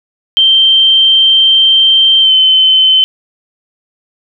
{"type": "tone with pitch glide", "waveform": "sine", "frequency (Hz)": [3136, 3066], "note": ["G7", "G7"], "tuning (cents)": [0, -39], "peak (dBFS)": -4, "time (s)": [0.37, 3.04], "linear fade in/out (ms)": 0, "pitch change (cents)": -39, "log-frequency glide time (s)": [2.21, 2.32], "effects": []}